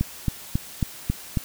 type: click train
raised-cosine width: 5 ms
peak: -9 dBFS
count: 6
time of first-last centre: 0.01-1.372 s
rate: 3.67 Hz
effects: white hiss -41 dBFS RMS until 1.44 s